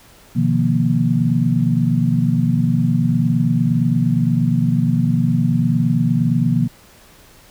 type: tone cluster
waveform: sine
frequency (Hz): 125 / 153.8 / 173.4 / 235.4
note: B2 / D#3 / F3 / A#3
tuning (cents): +21 / -20 / -12 / +17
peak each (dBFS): -19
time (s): 0.35-6.68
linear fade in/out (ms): 20
effects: pink hiss -47 dBFS RMS until 7.5 s

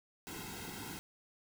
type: noise with comb filter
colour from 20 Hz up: pink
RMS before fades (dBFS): -45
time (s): 0.27-0.99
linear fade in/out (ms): 0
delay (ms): 1.7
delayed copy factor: -1
effects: none

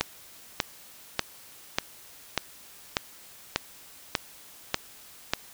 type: click train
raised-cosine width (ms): 0.2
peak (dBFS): -5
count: 10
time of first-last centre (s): 0.01-5.335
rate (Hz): 1.69
effects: white hiss -50 dBFS RMS until 5.53 s

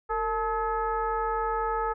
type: tone with frequency modulation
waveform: sine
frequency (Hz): 870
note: A5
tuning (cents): -20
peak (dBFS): -25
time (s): 0.09-1.94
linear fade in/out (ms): 20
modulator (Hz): 414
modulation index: 1.3
effects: none

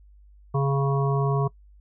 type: harmonic tone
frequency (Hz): 138.4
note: C#3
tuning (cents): -2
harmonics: 1 / 3 / 5 / 7 / 8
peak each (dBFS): -21 / -28 / -33 / -34 / -32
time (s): 0.54-1.48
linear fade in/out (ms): 10
effects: noise-tail reverb RT60 0.1 s tail -22 dB re dry + added 50 Hz sine -49 dBFS peak until 1.8 s

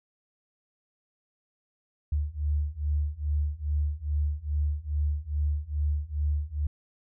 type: beating tone pair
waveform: sine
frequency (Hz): 72.9 / 75.3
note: D2 / D2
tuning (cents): -12 / +44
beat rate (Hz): 2.4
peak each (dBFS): -29 / -28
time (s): 2.12-6.67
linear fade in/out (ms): 5
effects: none

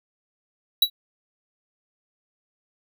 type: tone with exponential decay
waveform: square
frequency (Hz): 3911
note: B7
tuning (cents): -18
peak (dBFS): -11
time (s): 0.82-0.9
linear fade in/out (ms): 5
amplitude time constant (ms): 17
effects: none

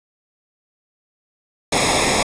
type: noise with comb filter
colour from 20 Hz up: pink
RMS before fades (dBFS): -17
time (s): 1.72-2.23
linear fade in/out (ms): 5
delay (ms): 0.67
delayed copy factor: -0.8
effects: resampled to 22050 Hz

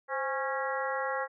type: harmonic tone with a mistuned harmonic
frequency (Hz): 274.8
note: C#4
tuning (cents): -15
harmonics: 2 / 3 / 4 / 5 / 6 / 7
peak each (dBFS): -34 / -36 / -37 / -38 / -39 / -39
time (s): 0.08-1.28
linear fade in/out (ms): 50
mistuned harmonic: 2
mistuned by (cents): -80
effects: none

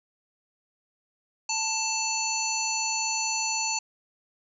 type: harmonic tone with a mistuned harmonic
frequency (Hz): 884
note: A5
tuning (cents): +8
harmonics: 1 / 3 / 5 / 7 / 8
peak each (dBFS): -32 / -32 / -32 / -32 / -32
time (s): 1.49-3.79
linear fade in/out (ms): 5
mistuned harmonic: 7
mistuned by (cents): -32
effects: none

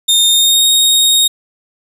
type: tone with pitch glide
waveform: sawtooth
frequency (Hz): 3653 to 3730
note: A#7 to A#7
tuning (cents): -36 to 0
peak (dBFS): -5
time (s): 0.08-1.28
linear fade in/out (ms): 10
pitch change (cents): +36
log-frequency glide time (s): 0.28-0.66
effects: none

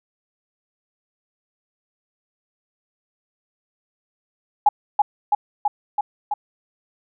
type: tone with echo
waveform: sine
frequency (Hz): 830.6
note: G#5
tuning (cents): 0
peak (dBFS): -9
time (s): 4.66-4.69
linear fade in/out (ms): 5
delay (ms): 330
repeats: 5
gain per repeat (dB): -2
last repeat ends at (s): 6.34
effects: none

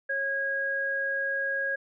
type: tone pair together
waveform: sine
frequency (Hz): 548 / 1642.1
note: C#5 / G#6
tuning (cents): -20 / -20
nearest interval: octave + perfect fifth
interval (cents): 1900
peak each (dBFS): -34 / -27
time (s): 0.09-1.76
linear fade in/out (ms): 10
effects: none

